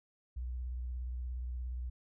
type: tone with vibrato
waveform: sine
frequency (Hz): 61.74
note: B1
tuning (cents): 0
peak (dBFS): -36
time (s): 0.36-1.9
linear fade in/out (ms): 10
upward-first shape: sine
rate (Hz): 17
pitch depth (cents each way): 64
effects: none